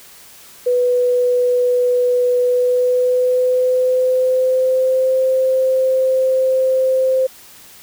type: tone with pitch glide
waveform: sine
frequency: 493.9 to 521.5 Hz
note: B4 to C5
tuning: 0 to -6 cents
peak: -12 dBFS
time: 0.66-7.27 s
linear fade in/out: 10 ms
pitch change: +94 cents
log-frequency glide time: 2.42-5.19 s
effects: white hiss -42 dBFS RMS until 7.82 s